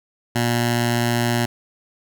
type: tone with notch filter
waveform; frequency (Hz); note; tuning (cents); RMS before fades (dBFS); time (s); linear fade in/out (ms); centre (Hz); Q
10% pulse; 119; A#2; +36; -20; 0.35-1.46; 10; 470; 1.4
effects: none